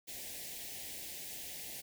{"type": "band-stop noise", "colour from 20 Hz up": "white", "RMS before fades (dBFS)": -45, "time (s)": [0.07, 1.82], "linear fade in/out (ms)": 20, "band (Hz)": [820, 1800], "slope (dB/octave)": 48, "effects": []}